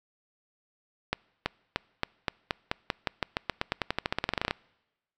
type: accelerating click train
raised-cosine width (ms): 0.3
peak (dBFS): -10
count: 28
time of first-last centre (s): 1.13-4.509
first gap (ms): 330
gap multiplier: 0.91
effects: noise-tail reverb RT60 1.0 s tail -26 dB re dry